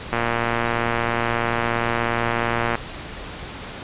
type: click train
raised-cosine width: 0.5 ms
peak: -6 dBFS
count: 308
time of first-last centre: 0.13-2.754 s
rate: 117 Hz
effects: pink hiss -34 dBFS RMS until 3.83 s + resampled to 8000 Hz